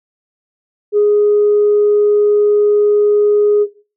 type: tone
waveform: sine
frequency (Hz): 415.3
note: G#4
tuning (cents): 0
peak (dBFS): -7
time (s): 0.92-3.67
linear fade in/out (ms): 50
effects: noise-tail reverb RT60 0.4 s tail -17 dB re dry + tanh soft clip ceiling -4 dBFS